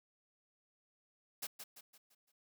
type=noise with echo; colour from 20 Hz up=white; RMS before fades=-41 dBFS; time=1.42-1.47 s; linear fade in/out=10 ms; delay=170 ms; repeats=5; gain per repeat=-7 dB; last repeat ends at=2.32 s; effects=high-pass 200 Hz 12 dB/octave